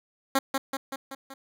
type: tone with echo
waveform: 10% pulse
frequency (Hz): 270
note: C#4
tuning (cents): -45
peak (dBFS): -12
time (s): 0.35-0.39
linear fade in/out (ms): 5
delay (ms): 190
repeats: 5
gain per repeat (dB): -4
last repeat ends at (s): 1.34
effects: none